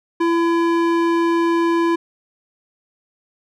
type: tone with band-pass filter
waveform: square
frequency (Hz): 336.6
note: E4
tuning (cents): +36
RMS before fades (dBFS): -17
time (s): 0.2-1.96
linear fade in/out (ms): 10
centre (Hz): 720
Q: 0.75
effects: none